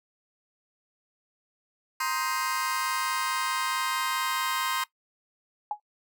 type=chord; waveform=sawtooth; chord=C minor seventh; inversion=third; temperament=just; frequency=941.9 / 1046.5 / 1255.8 / 1569.8 Hz; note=Bb5 / C6 / Eb6 / G6; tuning=+18 / 0 / +16 / +2 cents; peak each=-30 / -26 / -31 / -31 dBFS; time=2-4.84 s; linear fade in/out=5 ms
type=tone with exponential decay; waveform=sine; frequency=836 Hz; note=G#5; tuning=11 cents sharp; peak=-23 dBFS; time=5.71-5.8 s; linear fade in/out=2 ms; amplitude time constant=18 ms
effects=noise-tail reverb RT60 0.1 s tail -18 dB re dry